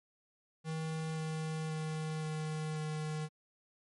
square tone with pitch steps, 159.1 / 157.91 / 156.73 / 155.56 / 154.39 Hz, D#3 / D#3 / D#3 / D#3 / D#3, +39 / +26 / +13 / 0 / -13 cents, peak -36 dBFS, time 0.64-3.29 s, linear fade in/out 50 ms, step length 530 ms, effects MP3 48 kbps

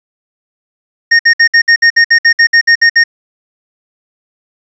square tone bursts, 1848 Hz, A#6, 16 cents flat, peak -4 dBFS, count 14, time 1.11-3.039 s, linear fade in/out 10 ms, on 83 ms, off 59 ms, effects resampled to 16000 Hz + 7-bit

